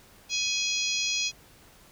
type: harmonic tone with a mistuned harmonic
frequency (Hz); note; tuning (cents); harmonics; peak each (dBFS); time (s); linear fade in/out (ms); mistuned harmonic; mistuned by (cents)
830.6; G#5; 0; 3 / 4 / 5 / 6 / 7 / 8; -31 / -32 / -33 / -34 / -34 / -35; 0.29-1.32; 50; 3; +18
effects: pink hiss -55 dBFS RMS until 1.91 s